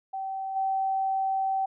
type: tone with level steps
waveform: sine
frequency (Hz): 771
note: G5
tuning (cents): -29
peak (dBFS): -30 / -24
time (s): 0.13-1.66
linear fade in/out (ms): 10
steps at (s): 0.55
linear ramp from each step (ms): 20
effects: none